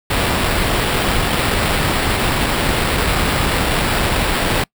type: noise with sample-and-hold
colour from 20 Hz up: pink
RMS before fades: -17 dBFS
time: 0.1-4.64 s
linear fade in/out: 5 ms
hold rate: 6300 Hz
effects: noise-tail reverb RT60 0.1 s tail -26 dB re dry